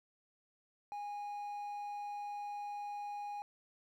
triangle tone, 822 Hz, G#5, 18 cents flat, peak -38 dBFS, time 0.92-3.42 s, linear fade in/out 0 ms, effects 12-bit

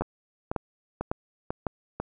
two click trains, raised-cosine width 1 ms, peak -13 / -15 dBFS, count 4 / 5, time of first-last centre 0.01-1.667 / 0.02-2 s, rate 1.81 / 2.02 Hz, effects none

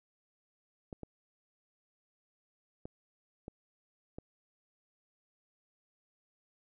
clicks, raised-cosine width 2 ms, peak -29 dBFS, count 5, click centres 0.928 / 1.033 / 2.855 / 3.481 / 4.185 s, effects none

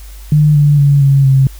sine tone with pitch steps, 150.4 / 146.2 / 142.12 / 138.16 / 134.3 Hz, D3 / D3 / C#3 / C#3 / C3, +42 / -7 / +44 / -5 / +46 cents, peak -5 dBFS, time 0.32-1.47 s, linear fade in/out 2 ms, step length 230 ms, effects added 50 Hz sine -29 dBFS peak until 1.59 s + white hiss -41 dBFS RMS until 1.59 s

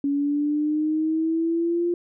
sine exponential sweep, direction up, 280.4 to 349.2 Hz, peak -20 dBFS, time 0.04-1.94 s, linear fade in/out 2 ms, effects none

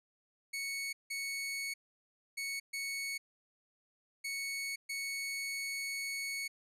sawtooth tone bursts at uneven times, 2217 Hz, C#7, in tune, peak -33 dBFS, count 6, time 0.53-0.93 / 1.1-1.74 / 2.37-2.6 / 2.73-3.18 / 4.24-4.76 / 4.89-6.48 s, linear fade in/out 10 ms, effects resampled to 32000 Hz

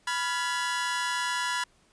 sawtooth chord, F diminished, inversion second, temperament equal with one note detuned, 987.8 / 1396.9 / 1693.2 Hz, Cb6 / F6 / Ab6, 0 / 0 / +33 cents, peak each -26 / -31 / -29 dBFS, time 0.07-1.64 s, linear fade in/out 5 ms, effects pink hiss -64 dBFS RMS until 1.92 s + resampled to 22050 Hz

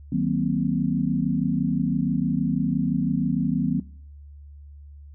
sine chord, C half-diminished seventh, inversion first, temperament just, 156.98 / 188.37 / 235.5 / 261.6 Hz, Eb3 / Gb3 / Bb3 / C4, +16 / +31 / +18 / 0 cents, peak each -26 dBFS, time 0.12-3.8 s, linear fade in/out 5 ms, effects noise-tail reverb RT60 0.5 s tail -20 dB re dry + added 72 Hz sine -41 dBFS peak until 5.14 s

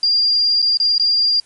sine tone with dropouts, 4794 Hz, D8, 35 cents sharp, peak -12 dBFS, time 0.03-1.4 s, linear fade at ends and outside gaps 2 ms, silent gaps 0.619-0.625 / 0.772-0.8 / 0.981-0.997 s, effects white hiss -52 dBFS RMS until 1.45 s + MP3 48 kbps

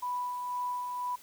sine tone with tremolo, 987.8 Hz, B5, in tune, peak -30 dBFS, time 0.02-1.16 s, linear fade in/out 10 ms, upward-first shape sine, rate 2 Hz, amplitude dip 35%, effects white hiss -55 dBFS RMS until 1.22 s

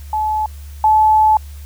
sine tone pair in turn, 860 / 864.5 Hz, A5 / A5, -40 / -31 cents, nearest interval unison, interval 9 cents, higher second, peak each -15 / -8 dBFS, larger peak second, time 0.13-0.46 / 0.84-1.37 s, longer second, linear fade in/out 2 ms, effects added 72 Hz sine -30 dBFS peak until 1.65 s + white hiss -46 dBFS RMS until 1.65 s

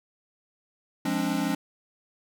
square chord, D half-diminished seventh, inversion first, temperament equal with one note detuned, 174.61 / 207.7 / 267.3 / 293.7 Hz, F3 / Ab3 / C4 / D4, 0 / 0 / +37 / 0 cents, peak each -33 / -32 / -30 / -31 dBFS, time 1.05-1.55 s, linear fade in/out 5 ms, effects none

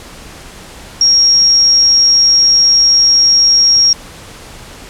sine tone, 5588 Hz, F8, in tune, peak -5 dBFS, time 1.01-3.93 s, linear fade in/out 2 ms, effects pink hiss -33 dBFS RMS until 4.89 s + low-pass 10000 Hz 12 dB/octave

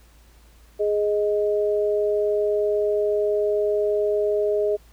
sine tone pair together, 416.1 / 624.7 Hz, G#4 / D#5, +3 / +7 cents, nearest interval perfect fifth, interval 704 cents, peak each -20 / -24 dBFS, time 0.79-4.77 s, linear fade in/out 20 ms, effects added 56 Hz sine -50 dBFS peak until 4.92 s + pink hiss -57 dBFS RMS until 4.92 s

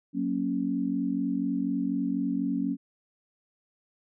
sine chord, F# major, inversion none, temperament equal, 185 / 233.1 / 277.2 Hz, F#3 / A#3 / C#4, 0 / 0 / 0 cents, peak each -32 / -31 / -28 dBFS, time 0.13-2.77 s, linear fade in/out 50 ms, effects none

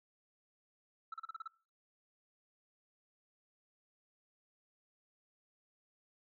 sine tone bursts, 1318.5 Hz, E6, in tune, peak -38 dBFS, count 7, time 1.12-1.477 s, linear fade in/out 5 ms, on 21 ms, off 35 ms, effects noise-tail reverb RT60 0.4 s tail -22 dB re dry + tanh soft clip ceiling -39 dBFS

